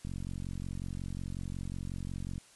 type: click train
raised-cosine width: 5 ms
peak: -27 dBFS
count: 107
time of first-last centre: 0.05-2.38 s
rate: 45.5 Hz
effects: white hiss -59 dBFS RMS until 2.55 s + resampled to 24000 Hz